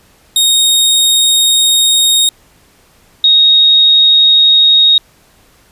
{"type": "tone pair in turn", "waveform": ["sawtooth", "sine"], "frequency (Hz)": [3729, 3748], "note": ["A#7", "A#7"], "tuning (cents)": [0, 9], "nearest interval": "unison", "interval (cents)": 9, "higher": "second", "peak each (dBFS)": -4, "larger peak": "neither", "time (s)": [[0.36, 2.29], [3.24, 4.98]], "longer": "first", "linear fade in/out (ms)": 2, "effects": ["pink hiss -48 dBFS RMS until 5.71 s", "resampled to 32000 Hz"]}